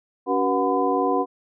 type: tone cluster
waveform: sine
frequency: 282.6 / 379.9 / 484 / 734 / 1009 Hz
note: C#4 / F#4 / B4 / F#5 / B5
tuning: +34 / +46 / -35 / -14 / +37 cents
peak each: -25 dBFS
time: 0.26-1.26 s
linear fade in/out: 50 ms
effects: none